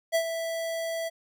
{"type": "tone with ADSR envelope", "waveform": "square", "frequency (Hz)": 659.3, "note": "E5", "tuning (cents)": 0, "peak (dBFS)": -21, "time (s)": [0.12, 1.1], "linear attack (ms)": 32, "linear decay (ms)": 77, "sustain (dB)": -9, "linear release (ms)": 27, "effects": []}